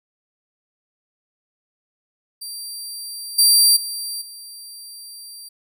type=tone with level steps; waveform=20% pulse; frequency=4705 Hz; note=D8; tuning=2 cents sharp; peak=-24 / -5 / -20 / -30 dBFS; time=2.41-5.49 s; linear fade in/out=10 ms; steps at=3.38 / 3.76 / 4.21 s; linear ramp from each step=10 ms; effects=none